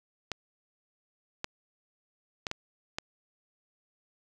clicks, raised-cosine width 0.2 ms, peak -15 dBFS, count 5, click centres 0.317 / 1.444 / 2.468 / 2.514 / 2.985 s, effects none

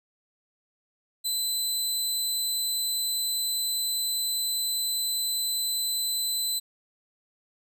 20% pulse tone, 4025 Hz, B7, 32 cents sharp, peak -20 dBFS, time 1.24-6.6 s, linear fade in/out 20 ms, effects none

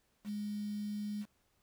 sine tone with quantisation, 207.7 Hz, G#3, in tune, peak -36 dBFS, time 0.24-1.26 s, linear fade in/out 50 ms, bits 9, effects pink hiss -75 dBFS RMS until 1.62 s

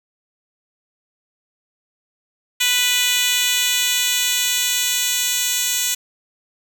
10% pulse tone with high-pass filter sweep, 493.8 Hz, B4, in tune, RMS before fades -19 dBFS, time 2.6-5.95 s, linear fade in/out 10 ms, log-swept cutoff 3200 to 4800 Hz, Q 1.3, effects none

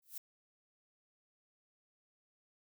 violet noise with exponential growth, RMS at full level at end -39 dBFS, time 0.02-0.18 s, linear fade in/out 5 ms, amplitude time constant 33 ms, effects none

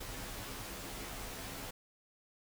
pink noise with comb filter, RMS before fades -44 dBFS, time 0-1.71 s, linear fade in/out 10 ms, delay 13 ms, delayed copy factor -0.85, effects none

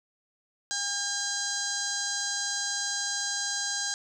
harmonic tone, 807 Hz, G#5, 50 cents flat, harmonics 1 / 2 / 4 / 5 / 6 / 7 / 8 / 9 / 10, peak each -42 / -35 / -42 / -36 / -36 / -41 / -34 / -39 / -40 dBFS, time 0.71-3.94 s, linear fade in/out 0 ms, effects 10-bit

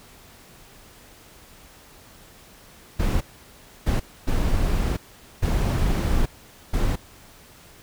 brown noise bursts at uneven times, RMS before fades -21 dBFS, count 5, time 2.99-3.21 / 3.86-4 / 4.27-4.97 / 5.42-6.26 / 6.73-6.96 s, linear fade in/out 10 ms, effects pink hiss -49 dBFS RMS until 7.82 s

